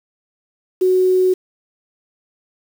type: tone with quantisation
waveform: sine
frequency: 370 Hz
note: F#4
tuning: in tune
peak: -11 dBFS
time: 0.81-1.34 s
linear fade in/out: 10 ms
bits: 6
effects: none